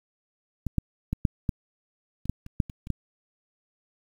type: clicks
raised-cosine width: 5 ms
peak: -16 / -11 / -14 / -8 / -12 / -25 / -12 / -29 / -9 / -27 / -27 / -14 dBFS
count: 12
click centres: 0.667 / 0.783 / 1.13 / 1.252 / 1.492 / 2.256 / 2.296 / 2.464 / 2.602 / 2.698 / 2.871 / 2.903 s
effects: 8-bit